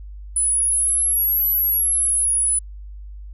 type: exponential two-way sweep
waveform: sine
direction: up then down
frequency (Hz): 9970 to 11840 to 9970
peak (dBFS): -16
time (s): 0.36-2.59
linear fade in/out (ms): 5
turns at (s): 1.49
effects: added 50 Hz sine -33 dBFS peak until 3.33 s